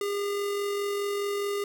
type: tone with amplitude modulation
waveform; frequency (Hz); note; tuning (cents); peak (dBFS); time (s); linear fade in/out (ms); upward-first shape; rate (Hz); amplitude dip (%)
square; 404.9; G#4; -44; -27; 0.01-1.64; 2; sine; 44.8; 25
effects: none